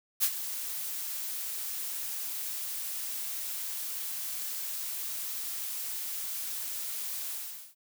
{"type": "noise with ADSR envelope", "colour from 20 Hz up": "blue", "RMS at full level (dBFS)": -24, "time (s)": [0.2, 7.75], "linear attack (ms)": 33, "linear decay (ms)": 63, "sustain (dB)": -12, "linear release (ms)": 450, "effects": []}